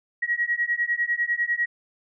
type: beating tone pair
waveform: sine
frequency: 1899 / 1909 Hz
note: A#6 / A#6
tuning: +32 / +41 cents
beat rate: 10 Hz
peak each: -25 / -25 dBFS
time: 0.22-1.66 s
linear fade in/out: 10 ms
effects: none